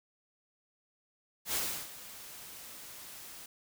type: noise with ADSR envelope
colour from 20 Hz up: white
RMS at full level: -32 dBFS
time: 1.45-3.46 s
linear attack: 88 ms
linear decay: 340 ms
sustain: -16 dB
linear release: 4 ms
effects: none